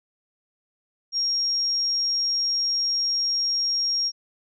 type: tone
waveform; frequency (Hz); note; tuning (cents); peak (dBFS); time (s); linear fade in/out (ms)
sine; 5580; F8; -2; -21; 1.12-4.12; 50
effects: none